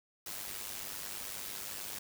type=noise with amplitude modulation; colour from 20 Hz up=white; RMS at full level=-39 dBFS; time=0.26-1.99 s; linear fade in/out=5 ms; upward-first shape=sine; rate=100 Hz; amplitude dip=70%; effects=none